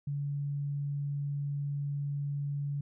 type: tone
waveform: sine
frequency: 142.8 Hz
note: D3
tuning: 48 cents flat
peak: -31 dBFS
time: 0.07-2.81 s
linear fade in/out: 5 ms
effects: none